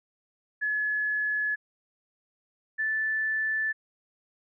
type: tone pair in turn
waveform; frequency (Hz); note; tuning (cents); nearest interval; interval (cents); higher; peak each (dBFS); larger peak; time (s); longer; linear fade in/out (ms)
sine; 1705 / 1753.9; G#6 / A6; +45 / -6; unison; 49; second; -25; neither; 0.61-1.56 / 2.78-3.73; neither; 20
effects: none